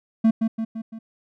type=tone with echo; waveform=triangle; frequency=223.6 Hz; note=A3; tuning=28 cents sharp; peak=-11 dBFS; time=0.24-0.31 s; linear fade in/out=10 ms; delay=170 ms; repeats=4; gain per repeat=-5 dB; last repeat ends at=0.99 s; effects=none